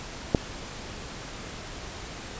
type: click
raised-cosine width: 2 ms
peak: -5 dBFS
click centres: 0.348 s
effects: pink hiss -39 dBFS RMS until 2.39 s + resampled to 16000 Hz